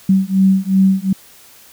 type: beating tone pair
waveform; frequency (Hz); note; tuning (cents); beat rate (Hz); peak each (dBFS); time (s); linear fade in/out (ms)
sine; 190.2 / 192.9; F#3 / G3; +48 / -28; 2.7; -13; 0.09-1.13; 5
effects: white hiss -44 dBFS RMS until 1.72 s